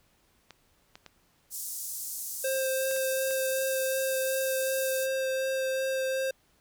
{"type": "clicks", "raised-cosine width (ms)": 0.2, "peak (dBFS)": -28, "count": 6, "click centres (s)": [0.507, 0.955, 1.063, 2.912, 2.964, 3.309]}
{"type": "band-pass noise", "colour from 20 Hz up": "white", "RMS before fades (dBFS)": -37, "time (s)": [1.5, 5.08], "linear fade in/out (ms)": 50, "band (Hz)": [6000, 15000], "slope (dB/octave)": 24}
{"type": "tone with vibrato", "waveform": "square", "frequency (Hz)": 528, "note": "C5", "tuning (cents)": 16, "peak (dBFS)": -28, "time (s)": [2.44, 6.31], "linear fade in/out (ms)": 5, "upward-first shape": "sine", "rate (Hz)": 2.7, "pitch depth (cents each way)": 9}
{"effects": ["pink hiss -67 dBFS RMS until 6.6 s"]}